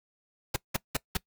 pink noise bursts, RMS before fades -28 dBFS, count 4, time 0.54-1.172 s, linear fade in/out 5 ms, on 23 ms, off 180 ms, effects noise-tail reverb RT60 0.1 s tail -22 dB re dry

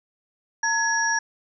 sine tone cluster, 908 / 1687 / 5670 Hz, A#5 / G#6 / F8, -46 / +27 / +25 cents, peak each -26 / -22 / -27 dBFS, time 0.63-1.19 s, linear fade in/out 5 ms, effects none

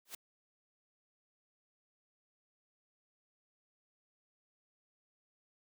white noise with exponential growth, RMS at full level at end -39 dBFS, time 0.05-0.15 s, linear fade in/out 5 ms, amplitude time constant 21 ms, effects high-pass 200 Hz 12 dB/octave

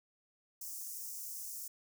white high-pass noise, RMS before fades -44 dBFS, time 0.61-1.68 s, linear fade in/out 5 ms, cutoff 5500 Hz, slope 48 dB/octave, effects none

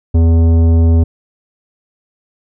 sine tone with tanh clipping, 82.7 Hz, E2, 6 cents sharp, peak -8 dBFS, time 0.14-1.04 s, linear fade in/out 10 ms, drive 13 dB, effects none

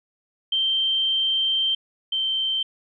sine tone pair in turn, 3136 / 3119 Hz, G7 / G7, 0 / -9 cents, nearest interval unison, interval 9 cents, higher first, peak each -19 / -21 dBFS, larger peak first, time 0.52-1.75 / 2.12-2.63 s, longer first, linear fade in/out 5 ms, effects none

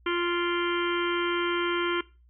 harmonic tone with a mistuned harmonic, 348.1 Hz, F4, 6 cents flat, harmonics 1 / 3 / 4 / 5 / 6 / 7 / 8 / 9, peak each -27 / -33 / -32 / -39 / -37 / -38 / -40 / -36 dBFS, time 0.06-2.01 s, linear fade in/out 5 ms, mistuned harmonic 7, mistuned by -51 cents, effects noise-tail reverb RT60 0.3 s tail -20 dB re dry + added 60 Hz sine -55 dBFS peak until 2.29 s

